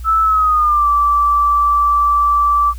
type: tone with pitch glide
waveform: sine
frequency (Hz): 1313 to 1163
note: E6 to D6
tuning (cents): -7 to -17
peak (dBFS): -10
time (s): 0.04-2.74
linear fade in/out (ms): 50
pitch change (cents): -210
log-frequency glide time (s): 0.22-0.88
effects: added 60 Hz sine -25 dBFS peak until 2.78 s + white hiss -46 dBFS RMS until 2.78 s